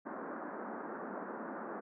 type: band-pass noise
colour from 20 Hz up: pink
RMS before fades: -43 dBFS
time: 0.05-1.81 s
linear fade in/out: 20 ms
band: 200 to 1600 Hz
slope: 48 dB/octave
effects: none